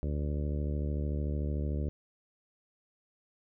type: harmonic tone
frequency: 73.42 Hz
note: D2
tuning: in tune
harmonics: 1 / 2 / 3 / 4 / 5 / 6 / 7 / 8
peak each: -31 / -37 / -41 / -43 / -45 / -47 / -48 / -49 dBFS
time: 0.03-1.89 s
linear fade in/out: 0 ms
effects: none